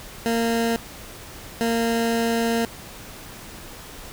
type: tone bursts at uneven times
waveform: 20% pulse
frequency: 230.4 Hz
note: A#3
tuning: 20 cents flat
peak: -15 dBFS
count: 2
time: 0.26-0.76 / 1.61-2.65 s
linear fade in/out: 0 ms
effects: pink hiss -40 dBFS RMS until 4.12 s